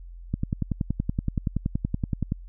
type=click train; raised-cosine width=5 ms; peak=-12 dBFS; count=22; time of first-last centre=0.34-2.321 s; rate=10.6 Hz; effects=added 43 Hz sine -39 dBFS peak until 2.48 s